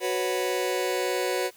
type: chord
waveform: sawtooth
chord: F# suspended fourth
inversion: none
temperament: just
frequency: 370 / 493.3 / 555 Hz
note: F#4 / B4 / C#5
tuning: 0 / -2 / +2 cents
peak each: -24 / -25 / -27 dBFS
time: 0-1.51 s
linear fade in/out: 50 ms
effects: white hiss -55 dBFS RMS until 1.56 s